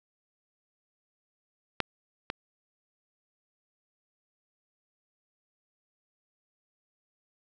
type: clicks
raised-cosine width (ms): 0.3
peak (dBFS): -9 / -15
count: 2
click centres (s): 1.803 / 2.301
effects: none